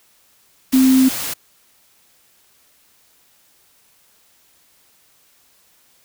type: tone in noise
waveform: sine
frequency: 260.9 Hz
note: C4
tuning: 5 cents flat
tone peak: -9 dBFS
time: 0.73-1.09 s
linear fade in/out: 10 ms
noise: white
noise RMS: -25 dBFS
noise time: 0.72-1.34 s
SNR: +13 dB
effects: white hiss -56 dBFS RMS until 6.04 s